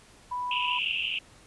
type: tone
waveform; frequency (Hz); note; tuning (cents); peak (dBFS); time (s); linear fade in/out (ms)
sine; 987.8; B5; 0; -29; 0.31-0.79; 10
type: band-pass noise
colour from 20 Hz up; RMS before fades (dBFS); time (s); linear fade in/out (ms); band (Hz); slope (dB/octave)
pink; -30; 0.51-1.19; 5; 2600 to 3000; 96
effects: pink hiss -55 dBFS RMS until 1.46 s + resampled to 24000 Hz